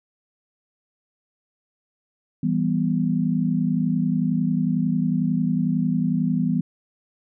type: chord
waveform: sine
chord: E minor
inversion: none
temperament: equal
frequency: 164.81 / 196 / 246.9 Hz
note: E3 / G3 / B3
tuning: 0 / 0 / 0 cents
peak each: -23 / -24 / -23 dBFS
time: 2.43-6.61 s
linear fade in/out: 5 ms
effects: none